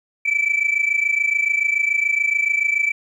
sine tone pair together, 2303 / 2330 Hz, D7 / D7, -34 / -14 cents, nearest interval unison, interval 20 cents, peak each -18 dBFS, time 0.25-2.92 s, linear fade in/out 10 ms, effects tanh soft clip ceiling -12 dBFS + 9-bit

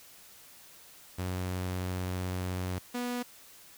sawtooth tone pair in turn, 91.6 / 244.5 Hz, F#2 / B3, -17 / -17 cents, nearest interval octave + perfect fourth, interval 1700 cents, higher second, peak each -28 dBFS, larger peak neither, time 1.18-2.79 / 2.94-3.23 s, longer first, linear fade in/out 10 ms, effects white hiss -54 dBFS RMS until 3.77 s

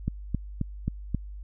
click train, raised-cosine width 5 ms, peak -14 dBFS, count 5, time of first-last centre 0.08-1.147 s, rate 3.75 Hz, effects added 50 Hz sine -37 dBFS peak until 1.43 s

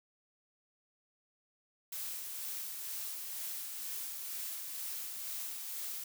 blue noise with tremolo, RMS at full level -40 dBFS, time 1.92-6.04 s, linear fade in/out 5 ms, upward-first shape sine, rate 2.1 Hz, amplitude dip 30%, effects none

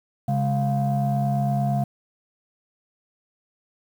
sine tone cluster, 136.8 / 205.6 / 701 Hz, C#3 / G#3 / F5, -23 / -17 / +6 cents, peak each -21 / -25 / -25 dBFS, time 0.28-1.84 s, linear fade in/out 5 ms, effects tanh soft clip ceiling -14 dBFS + 8-bit

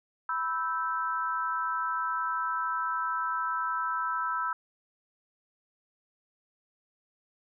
sine chord, E minor, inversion second, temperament equal with one note detuned, 987.8 / 1318.5 / 1551.8 Hz, B5 / E6 / G6, 0 / 0 / -18 cents, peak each -33 / -30 / -36 dBFS, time 0.29-4.53 s, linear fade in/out 2 ms, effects none

